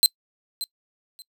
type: tone with echo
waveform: sawtooth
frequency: 4096 Hz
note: C8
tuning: 38 cents flat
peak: -10 dBFS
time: 0.03-0.06 s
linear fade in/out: 0 ms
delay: 580 ms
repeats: 2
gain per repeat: -14 dB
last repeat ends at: 1.22 s
effects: noise-tail reverb RT60 0.1 s tail -25 dB re dry